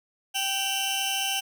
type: tone cluster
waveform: sawtooth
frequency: 781 / 2727 / 2961 / 3095 Hz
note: G5 / F7 / F#7 / G7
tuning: -7 / -42 / +1 / -23 cents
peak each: -28 dBFS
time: 0.34-1.41 s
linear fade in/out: 20 ms
effects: none